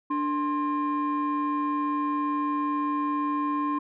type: tone pair together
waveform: sine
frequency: 293.7 / 1054.2 Hz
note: D4 / C6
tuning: 0 / +13 cents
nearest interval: octave + minor seventh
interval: 2213 cents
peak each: -25 dBFS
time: 0.1-3.79 s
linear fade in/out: 10 ms
effects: tanh soft clip ceiling -21 dBFS